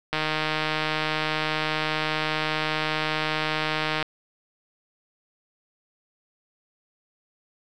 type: click train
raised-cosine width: 0.3 ms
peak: -9 dBFS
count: 605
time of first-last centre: 0.13-4.027 s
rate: 155 Hz
effects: none